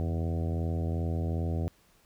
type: harmonic tone with a mistuned harmonic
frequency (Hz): 82.6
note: E2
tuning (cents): +4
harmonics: 1 / 2 / 3 / 4 / 5 / 6 / 7 / 8 / 9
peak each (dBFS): -29 / -35 / -39 / -41 / -43 / -45 / -46 / -47 / -48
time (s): 0-1.68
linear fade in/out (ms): 0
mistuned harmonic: 1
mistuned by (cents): +91
effects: pink hiss -64 dBFS RMS until 2.05 s